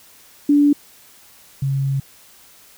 sine tone pair in turn, 289.6 / 136.67 Hz, D4 / C#3, -24 / -24 cents, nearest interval octave + minor second, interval 1300 cents, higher first, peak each -10 / -17 dBFS, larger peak first, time 0.49-0.73 / 1.62-2 s, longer second, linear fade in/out 5 ms, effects white hiss -48 dBFS RMS until 2.77 s

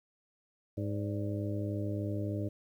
harmonic tone with a mistuned harmonic, 103.2 Hz, G#2, 10 cents flat, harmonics 1 / 2 / 3 / 4 / 5 / 6, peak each -34 / -41 / -38 / -45 / -46 / -43 dBFS, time 0.77-2.49 s, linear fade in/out 10 ms, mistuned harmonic 6, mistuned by -87 cents, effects 11-bit

